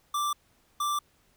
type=tone pair in turn; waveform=square; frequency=1174.7 / 1174.7 Hz; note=D6 / D6; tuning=0 / 0 cents; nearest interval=unison; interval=0 cents; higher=neither; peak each=-27 dBFS; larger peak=neither; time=0.14-0.33 / 0.8-0.99 s; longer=neither; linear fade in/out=5 ms; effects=pink hiss -66 dBFS RMS until 1.36 s